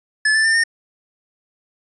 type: tone with pitch steps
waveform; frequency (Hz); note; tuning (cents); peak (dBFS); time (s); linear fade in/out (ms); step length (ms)
square; 1728 / 1761.3 / 1795.1 / 1829.7; A6 / A6 / A6 / A#6; -32 / +1 / +34 / -33; -14; 0.25-0.638; 5; 97
effects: resampled to 24000 Hz